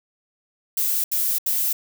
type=noise bursts; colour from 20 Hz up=violet; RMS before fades=-22 dBFS; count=3; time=0.77-1.73 s; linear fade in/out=5 ms; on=270 ms; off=75 ms; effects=none